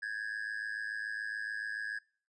triangle tone with amplitude modulation, 1661.2 Hz, G#6, in tune, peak -30 dBFS, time 0.02-1.99 s, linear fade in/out 10 ms, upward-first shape sine, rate 107 Hz, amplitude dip 85%, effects noise-tail reverb RT60 0.5 s tail -25 dB re dry + resampled to 22050 Hz

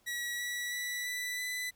sawtooth tone with pitch steps, 1927 / 1943.8 / 1960.7 / 1977.7 / 1995 Hz, B6 / B6 / B6 / B6 / B6, -43 / -28 / -13 / +2 / +17 cents, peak -31 dBFS, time 0.06-1.71 s, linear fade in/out 20 ms, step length 330 ms, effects pink hiss -69 dBFS RMS until 1.75 s

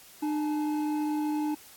triangle tone pair together, 302.3 / 855 Hz, D#4 / A5, -50 / -50 cents, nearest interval octave + tritone, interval 1800 cents, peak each -25 / -34 dBFS, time 0.22-1.55 s, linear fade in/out 10 ms, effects white hiss -52 dBFS RMS until 1.76 s + AAC 64 kbps

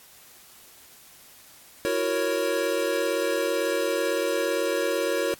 square chord, F# dominant seventh, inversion third, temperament equal with one note detuned, 332.1 / 370 / 466.2 / 554.4 Hz, E4 / F#4 / A#4 / C#5, +13 / 0 / 0 / 0 cents, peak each -32 / -31 / -29 / -28 dBFS, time 1.85-5.34 s, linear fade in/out 0 ms, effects white hiss -51 dBFS RMS until 5.39 s + AAC 64 kbps

